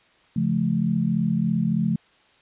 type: chord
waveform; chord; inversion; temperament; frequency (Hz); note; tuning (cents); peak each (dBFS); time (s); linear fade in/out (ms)
sine; Db augmented; none; just; 138.59 / 173.24 / 216.5; Db3 / F3 / A3; 0 / -14 / -28; -27 / -23 / -23; 0.36-1.96; 5
effects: white hiss -58 dBFS RMS until 2.41 s + resampled to 8000 Hz